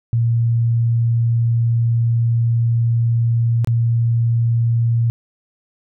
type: tone with dropouts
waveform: sine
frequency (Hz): 116.54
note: A#2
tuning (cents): 0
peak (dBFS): -13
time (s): 0.13-5.1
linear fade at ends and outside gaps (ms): 0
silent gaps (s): 3.646-3.673
effects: none